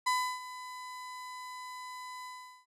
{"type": "tone with ADSR envelope", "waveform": "35% pulse", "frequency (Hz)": 1004, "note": "B5", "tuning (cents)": 28, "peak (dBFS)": -24, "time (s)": [0.06, 2.66], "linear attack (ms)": 12, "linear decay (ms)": 320, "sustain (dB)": -16, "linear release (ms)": 410, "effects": ["low-pass 11000 Hz 12 dB/octave"]}